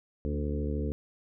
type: harmonic tone with a mistuned harmonic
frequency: 73.42 Hz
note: D2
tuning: in tune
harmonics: 1 / 2 / 3 / 4 / 5 / 6 / 7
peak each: -31 / -37 / -37 / -38 / -43 / -38 / -43 dBFS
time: 0.25-0.92 s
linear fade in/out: 0 ms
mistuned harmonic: 3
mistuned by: +34 cents
effects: none